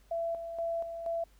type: tone with tremolo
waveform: sine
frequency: 670 Hz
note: E5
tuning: 28 cents sharp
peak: -30 dBFS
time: 0.11-1.24 s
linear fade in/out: 5 ms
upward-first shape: square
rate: 2.1 Hz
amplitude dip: 55%
effects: added 50 Hz sine -60 dBFS peak until 1.39 s + pink hiss -67 dBFS RMS until 1.39 s